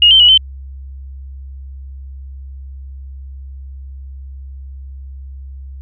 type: tone with pitch steps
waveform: sine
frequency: 2867 / 3111 / 2929 / 3078 Hz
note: F7 / G7 / F#7 / G7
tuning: +45 / -14 / -18 / -32 cents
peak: -4 dBFS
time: 0.02-0.376 s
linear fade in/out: 2 ms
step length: 89 ms
effects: added 67 Hz sine -28 dBFS peak until 5.81 s